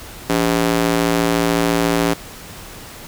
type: tone with high-pass filter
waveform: square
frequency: 57 Hz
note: A#1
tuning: 38 cents flat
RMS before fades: -17 dBFS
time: 0.29-2.14 s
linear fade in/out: 10 ms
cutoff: 260 Hz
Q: 1.1
effects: pink hiss -36 dBFS RMS until 3.07 s